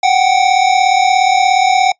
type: tone pair together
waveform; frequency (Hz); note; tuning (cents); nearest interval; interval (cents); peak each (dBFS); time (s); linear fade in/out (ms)
square; 738 / 775; F#5 / G5; -5 / -20; minor second; 85; -12; 0.03-1.92; 5
effects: noise-tail reverb RT60 0.1 s tail -23 dB re dry + resampled to 16000 Hz